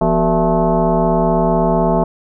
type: tone with frequency modulation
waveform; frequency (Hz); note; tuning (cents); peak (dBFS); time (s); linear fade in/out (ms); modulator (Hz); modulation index
sine; 246.9; B3; 0; -11; 0.01-2.04; 5; 209; 3.2
effects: none